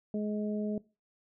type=harmonic tone; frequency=210.4 Hz; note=G#3; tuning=23 cents sharp; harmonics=1 / 2 / 3; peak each=-31 / -37 / -41 dBFS; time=0.14-0.78 s; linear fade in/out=2 ms; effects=noise-tail reverb RT60 0.3 s tail -21 dB re dry